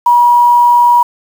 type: tone with quantisation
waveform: sine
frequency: 962 Hz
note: B5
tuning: 46 cents flat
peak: -4 dBFS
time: 0.06-1.03 s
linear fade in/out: 5 ms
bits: 5
effects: none